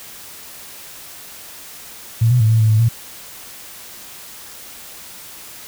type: tone with pitch steps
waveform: sine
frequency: 114.1 / 123.8 / 109.9 / 112.7 / 109.7 / 108.7 / 115.5 Hz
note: A#2 / B2 / A2 / A2 / A2 / A2 / A#2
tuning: -37 / +5 / -2 / +42 / -5 / -21 / -16 cents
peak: -10 dBFS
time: 2.21-2.889 s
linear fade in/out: 10 ms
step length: 97 ms
effects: white hiss -37 dBFS RMS until 5.67 s